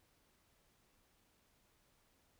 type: silence
effects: pink hiss -74 dBFS RMS until 2.39 s